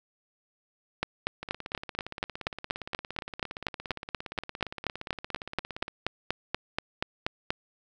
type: two click trains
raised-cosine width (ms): 0.3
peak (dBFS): -21 / -11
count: 78 / 28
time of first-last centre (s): 1.43-5.881 / 1.03-7.505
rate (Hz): 17.3 / 4.17
effects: none